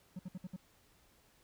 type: tone bursts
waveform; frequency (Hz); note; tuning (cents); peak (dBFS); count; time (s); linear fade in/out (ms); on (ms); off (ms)
triangle; 183.1; F#3; -18; -38; 5; 0.16-0.564; 5; 32; 61
effects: pink hiss -68 dBFS RMS until 1.43 s